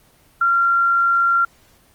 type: tone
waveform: sine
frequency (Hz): 1378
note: F6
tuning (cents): -24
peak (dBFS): -13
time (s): 0.41-1.45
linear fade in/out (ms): 5
effects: pink hiss -54 dBFS RMS until 1.94 s + Opus 24 kbps